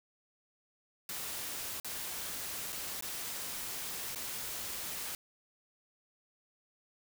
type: noise with dropouts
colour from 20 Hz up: white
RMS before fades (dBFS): -40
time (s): 1.09-5.15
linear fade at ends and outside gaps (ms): 1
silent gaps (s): 1.8-1.846 / 2.723-2.727 / 3.009-3.024 / 4.149-4.158
effects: none